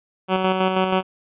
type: tone with tremolo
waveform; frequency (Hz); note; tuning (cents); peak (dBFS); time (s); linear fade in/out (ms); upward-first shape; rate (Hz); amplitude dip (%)
10% pulse; 187.5; F#3; +23; -8; 0.28-1.03; 50; square; 6.2; 40
effects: resampled to 8000 Hz